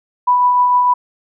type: tone with tremolo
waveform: sine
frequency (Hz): 987.8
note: B5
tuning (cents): 0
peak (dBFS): -8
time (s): 0.27-0.94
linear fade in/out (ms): 10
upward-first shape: triangle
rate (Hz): 6.6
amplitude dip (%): 30
effects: none